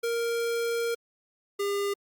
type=tone pair in turn; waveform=square; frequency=466.2 / 402.8 Hz; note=A#4 / G4; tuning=0 / +47 cents; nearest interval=minor third; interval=253 cents; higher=first; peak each=-27 dBFS; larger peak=neither; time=0.03-0.95 / 1.59-1.94 s; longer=first; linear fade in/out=10 ms; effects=Opus 48 kbps